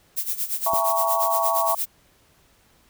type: noise with tremolo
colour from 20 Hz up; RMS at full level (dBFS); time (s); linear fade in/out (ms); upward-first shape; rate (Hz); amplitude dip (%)
violet; -24; 0.16-1.86; 20; sine; 8.6; 80
type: chord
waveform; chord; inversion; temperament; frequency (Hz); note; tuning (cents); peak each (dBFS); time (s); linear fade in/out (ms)
sine; A# half-diminished seventh; second; just; 671.3 / 839.1 / 932.3 / 1118.8; E5 / G#5 / A#5 / C#6; +31 / +18 / 0 / +16; -24 / -29 / -26 / -24; 0.66-1.75; 5
type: click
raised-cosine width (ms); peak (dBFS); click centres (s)
2; -20; 0.735
effects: pink hiss -59 dBFS RMS until 2.89 s